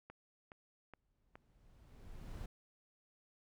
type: click train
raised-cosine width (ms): 0.5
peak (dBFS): -37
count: 4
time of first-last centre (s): 0.1-1.355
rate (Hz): 2.39
type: noise with exponential growth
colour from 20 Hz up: brown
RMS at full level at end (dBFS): -44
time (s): 0.94-2.46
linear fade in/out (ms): 5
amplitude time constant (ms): 330
effects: none